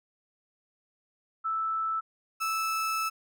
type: tone pair in turn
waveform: sine / 35% pulse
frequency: 1317 / 1311.5 Hz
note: E6 / E6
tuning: -2 / -9 cents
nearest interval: unison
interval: 7 cents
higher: first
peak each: -27 / -26 dBFS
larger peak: second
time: 1.44-2.01 / 2.4-3.1 s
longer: second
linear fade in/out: 20 ms
effects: none